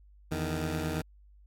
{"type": "tone pair together", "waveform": "15% pulse", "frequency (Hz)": [82, 154.89], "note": ["E2", "D#3"], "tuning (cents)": [-9, -8], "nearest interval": "major seventh", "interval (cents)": 1101, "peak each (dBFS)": [-27, -27], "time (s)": [0.31, 1.02], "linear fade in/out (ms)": 10, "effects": ["added 50 Hz sine -54 dBFS peak until 1.46 s", "AAC 64 kbps"]}